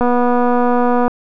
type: click train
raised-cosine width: 1 ms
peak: -3 dBFS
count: 262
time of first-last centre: 0.01-1.08 s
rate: 244 Hz
effects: none